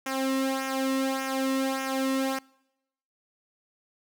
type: tone with flanger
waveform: sawtooth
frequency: 266.3 Hz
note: C4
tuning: 31 cents sharp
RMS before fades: -28 dBFS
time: 0.06-2.39 s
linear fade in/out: 5 ms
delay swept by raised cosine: 0.23 to 1.33 ms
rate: 1.7 Hz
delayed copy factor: -0.7
effects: noise-tail reverb RT60 0.9 s tail -25 dB re dry